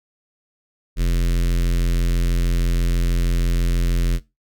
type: tone with notch filter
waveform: square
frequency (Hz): 43.11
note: F1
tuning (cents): -22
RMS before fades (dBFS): -18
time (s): 0.96-4.2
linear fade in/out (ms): 50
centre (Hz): 840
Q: 0.54
effects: noise-tail reverb RT60 0.2 s tail -17 dB re dry